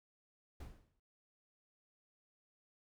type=noise with exponential decay; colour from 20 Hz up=brown; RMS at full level=-45 dBFS; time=0.6-1 s; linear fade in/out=5 ms; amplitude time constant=86 ms; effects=none